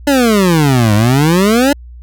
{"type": "exponential two-way sweep", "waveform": "25% pulse", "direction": "down then up", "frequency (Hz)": [293.7, 101.7, 293.7], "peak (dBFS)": -4, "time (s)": [0.07, 1.73], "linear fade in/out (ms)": 5, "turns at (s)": 0.94, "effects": ["added 60 Hz sine -30 dBFS peak until 2.02 s"]}